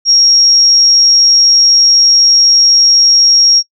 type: tone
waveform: sine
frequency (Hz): 5588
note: F8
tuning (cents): 0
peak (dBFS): -4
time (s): 0.05-3.63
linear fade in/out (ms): 50
effects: noise-tail reverb RT60 0.1 s tail -24 dB re dry